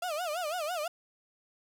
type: tone with vibrato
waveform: 35% pulse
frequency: 660 Hz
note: E5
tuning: 2 cents sharp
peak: -30 dBFS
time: 0.02-0.88 s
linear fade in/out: 5 ms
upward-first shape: sine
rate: 6 Hz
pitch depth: 190 cents each way
effects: none